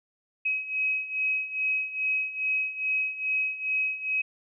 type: beating tone pair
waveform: sine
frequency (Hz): 2543 / 2545.4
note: D#7 / D#7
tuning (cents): +37 / +39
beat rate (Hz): 2.4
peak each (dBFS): -31 / -27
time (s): 0.45-4.22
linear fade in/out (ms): 10
effects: none